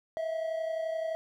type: tone pair together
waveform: triangle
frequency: 645 / 676.6 Hz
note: E5 / E5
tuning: -38 / +45 cents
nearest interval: minor second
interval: 83 cents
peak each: -29 / -37 dBFS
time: 0.17-1.15 s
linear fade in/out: 0 ms
effects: none